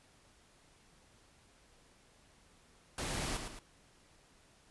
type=noise with echo; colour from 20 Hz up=pink; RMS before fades=-38 dBFS; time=2.98-3.37 s; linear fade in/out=2 ms; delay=110 ms; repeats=2; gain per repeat=-6 dB; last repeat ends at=3.59 s; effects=pink hiss -65 dBFS RMS until 4.7 s + resampled to 24000 Hz